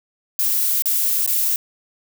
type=noise with dropouts; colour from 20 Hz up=violet; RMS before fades=-19 dBFS; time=0.39-1.56 s; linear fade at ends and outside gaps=1 ms; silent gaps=0.822-0.857 / 1.263-1.276 s; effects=none